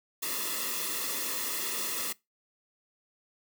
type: noise with comb filter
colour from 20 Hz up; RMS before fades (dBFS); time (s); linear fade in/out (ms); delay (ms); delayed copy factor
white; -33; 0.22-2.13; 10; 1.3; -0.75
effects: noise-tail reverb RT60 0.2 s tail -22 dB re dry + high-pass 200 Hz 12 dB/octave